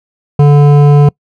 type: tone with hard clipping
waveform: sine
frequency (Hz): 145.1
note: D3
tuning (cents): -21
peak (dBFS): -4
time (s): 0.39-1.09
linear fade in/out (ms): 5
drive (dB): 12
effects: noise-tail reverb RT60 0.1 s tail -26 dB re dry